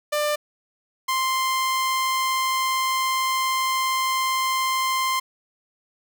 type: tone pair in turn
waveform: sawtooth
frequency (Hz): 595 / 1047.1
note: D5 / C6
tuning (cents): +22 / +1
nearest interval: minor seventh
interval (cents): 979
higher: second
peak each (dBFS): -17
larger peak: neither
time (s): 0.12-0.36 / 1.08-5.2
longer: second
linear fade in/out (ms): 10
effects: none